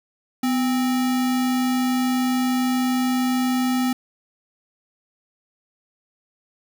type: tone with sample-and-hold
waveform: sine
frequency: 251.5 Hz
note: B3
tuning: 32 cents sharp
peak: -18 dBFS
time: 0.43-3.93 s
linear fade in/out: 5 ms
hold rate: 1050 Hz
effects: none